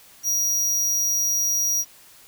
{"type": "tone", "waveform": "45% pulse", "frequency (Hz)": 5750, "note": "F8", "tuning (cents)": 50, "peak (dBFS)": -20, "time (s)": [0.23, 1.85], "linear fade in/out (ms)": 50, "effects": ["white hiss -50 dBFS RMS until 2.27 s"]}